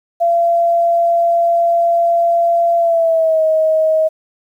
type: tone with pitch glide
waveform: sine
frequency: 682 to 632.7 Hz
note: F5 to D#5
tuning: -41 to +29 cents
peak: -10 dBFS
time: 0.2-4.09 s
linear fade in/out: 20 ms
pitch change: -130 cents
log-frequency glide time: 2.77-3.43 s
effects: 8-bit